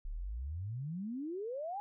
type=exponential sweep; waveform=sine; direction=up; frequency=32.7 to 839 Hz; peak=-37 dBFS; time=0.05-1.8 s; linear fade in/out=0 ms; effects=none